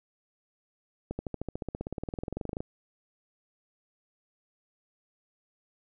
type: accelerating click train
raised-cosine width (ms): 2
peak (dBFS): -20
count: 28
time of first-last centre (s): 1.11-2.605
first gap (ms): 80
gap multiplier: 0.97
effects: none